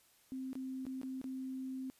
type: tone with dropouts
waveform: sine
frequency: 261.6 Hz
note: C4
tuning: in tune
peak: -39 dBFS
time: 0.32-1.9 s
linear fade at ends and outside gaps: 0 ms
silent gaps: 0.531-0.554 / 0.853-0.866 / 1.015-1.032 / 1.215-1.242 s
effects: white hiss -68 dBFS RMS until 1.99 s + resampled to 32000 Hz